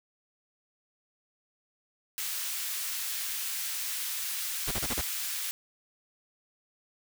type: high-pass noise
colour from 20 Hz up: white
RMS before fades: -34 dBFS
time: 2.18-5.51 s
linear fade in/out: 0 ms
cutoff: 1600 Hz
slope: 12 dB/octave
type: noise bursts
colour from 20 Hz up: pink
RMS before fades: -32 dBFS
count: 5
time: 4.67-5.015 s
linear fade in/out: 10 ms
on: 45 ms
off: 30 ms
effects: none